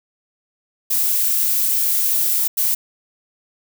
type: noise bursts at uneven times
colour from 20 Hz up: violet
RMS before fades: -18 dBFS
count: 2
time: 0.9-2.48 / 2.57-2.75 s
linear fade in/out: 10 ms
effects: none